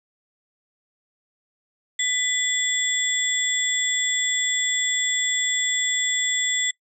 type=tone cluster; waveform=sine; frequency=1990 / 3442 / 7620 Hz; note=B6 / A7 / A#8; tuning=+13 / -39 / +37 cents; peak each=-25 dBFS; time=1.99-6.71 s; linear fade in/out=5 ms; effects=noise-tail reverb RT60 0.1 s tail -23 dB re dry